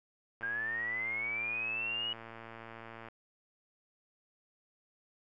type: click train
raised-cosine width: 0.5 ms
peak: -32 dBFS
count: 306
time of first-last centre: 0.41-3.085 s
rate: 114 Hz
type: linear sweep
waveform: sine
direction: up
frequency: 1594 to 2929 Hz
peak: -33 dBFS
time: 0.43-2.13 s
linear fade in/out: 2 ms
effects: none